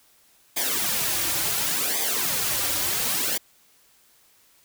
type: noise with flanger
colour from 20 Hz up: white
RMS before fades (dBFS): -25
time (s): 0.56-3.38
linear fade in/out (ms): 10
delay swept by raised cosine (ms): 0.71 to 4.71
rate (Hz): 0.7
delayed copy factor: -0.8
effects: white hiss -59 dBFS RMS until 4.64 s